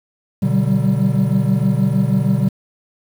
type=chord; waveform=triangle; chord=G major seventh; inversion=first; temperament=equal with one note detuned; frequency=123.47 / 146.83 / 189.65 / 196 Hz; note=B2 / D3 / F#3 / G3; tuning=0 / 0 / +43 / 0 cents; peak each=-17 dBFS; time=0.42-2.49 s; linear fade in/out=10 ms; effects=7-bit